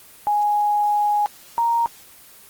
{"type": "tone pair in turn", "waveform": "sine", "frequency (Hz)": [830.6, 932.2], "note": ["G#5", "A#5"], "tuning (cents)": [0, 0], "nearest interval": "major second", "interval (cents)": 200, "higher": "second", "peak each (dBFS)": -16, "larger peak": "neither", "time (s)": [[0.27, 1.26], [1.58, 1.86]], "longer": "first", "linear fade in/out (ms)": 0, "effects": ["white hiss -46 dBFS RMS until 2.49 s", "Opus 24 kbps"]}